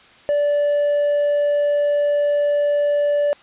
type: tone with hard clipping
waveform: sine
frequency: 582 Hz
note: D5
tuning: 16 cents flat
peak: -16 dBFS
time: 0.29-3.33 s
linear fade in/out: 0 ms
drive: 2 dB
effects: white hiss -48 dBFS RMS until 3.42 s + resampled to 8000 Hz